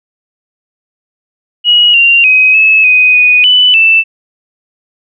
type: tone with pitch steps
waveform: sine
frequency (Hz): 2904 / 2770 / 2525 / 2592 / 2502 / 2480 / 2989 / 2654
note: F#7 / F7 / D#7 / E7 / D#7 / D#7 / F#7 / E7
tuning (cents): -33 / -15 / +25 / -30 / +9 / -6 / +17 / +11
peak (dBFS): -3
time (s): 1.64-4.04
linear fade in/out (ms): 50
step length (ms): 300
effects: none